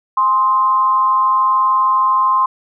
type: tone with amplitude modulation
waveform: sine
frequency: 1046.5 Hz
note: C6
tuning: in tune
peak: -8 dBFS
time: 0.17-2.46 s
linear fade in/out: 5 ms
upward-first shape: sine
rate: 213 Hz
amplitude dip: 55%
effects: none